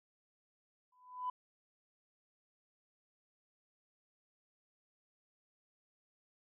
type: tone with exponential growth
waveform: sine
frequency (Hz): 1000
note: B5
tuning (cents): +21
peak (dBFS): -32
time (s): 0.92-1.3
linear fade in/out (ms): 5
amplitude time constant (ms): 82
effects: tanh soft clip ceiling -29 dBFS